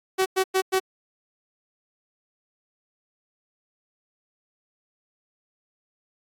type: tone bursts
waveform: sawtooth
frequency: 378.2 Hz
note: F#4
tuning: 38 cents sharp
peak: -15 dBFS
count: 4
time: 0.18-0.8 s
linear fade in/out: 20 ms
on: 80 ms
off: 100 ms
effects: AAC 48 kbps